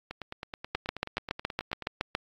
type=two click trains; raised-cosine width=0.3 ms; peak=-12 / -21 dBFS; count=11 / 17; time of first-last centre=0.75-2.151 / 0.11-1.823 s; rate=7.14 / 9.34 Hz; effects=AAC 64 kbps